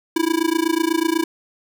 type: tone with amplitude modulation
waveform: square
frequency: 327.7 Hz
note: E4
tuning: 10 cents flat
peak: -14 dBFS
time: 0.16-1.24 s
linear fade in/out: 5 ms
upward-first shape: sine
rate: 28.1 Hz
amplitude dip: 95%
effects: none